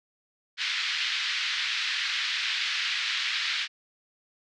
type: band-pass noise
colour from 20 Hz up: white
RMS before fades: -29 dBFS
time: 0.57-3.68 s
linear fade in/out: 50 ms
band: 1600 to 4200 Hz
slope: 24 dB/octave
effects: low-pass 7000 Hz 12 dB/octave